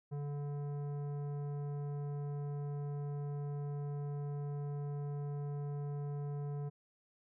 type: tone with tanh clipping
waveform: sine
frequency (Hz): 144.3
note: D3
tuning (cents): -30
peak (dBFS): -39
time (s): 0.11-6.7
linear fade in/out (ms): 20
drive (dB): 13
effects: none